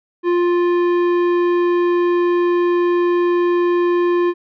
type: tone with tanh clipping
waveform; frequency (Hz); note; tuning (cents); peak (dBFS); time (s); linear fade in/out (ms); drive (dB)
sine; 350.2; F4; +5; -15; 0.23-4.34; 50; 13
effects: none